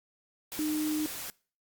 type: tone in noise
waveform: sine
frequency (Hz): 306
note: D#4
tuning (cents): -29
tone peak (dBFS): -28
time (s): 0.59-1.06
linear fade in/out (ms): 0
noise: white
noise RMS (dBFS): -39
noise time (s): 0.52-1.3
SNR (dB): +8
effects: noise-tail reverb RT60 0.4 s tail -23 dB re dry + Opus 48 kbps